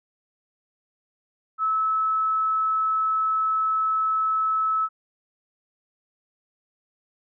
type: tone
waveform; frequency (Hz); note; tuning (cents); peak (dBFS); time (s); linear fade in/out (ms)
sine; 1300; E6; -24; -20; 1.58-4.89; 50
effects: none